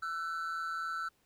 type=tone pair together; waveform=triangle; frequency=1336.3 / 1500 Hz; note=E6 / F#6; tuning=+23 / +23 cents; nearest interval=major second; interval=200 cents; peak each=-34 / -38 dBFS; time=0.02-1.09 s; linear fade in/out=10 ms; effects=pink hiss -72 dBFS RMS until 1.25 s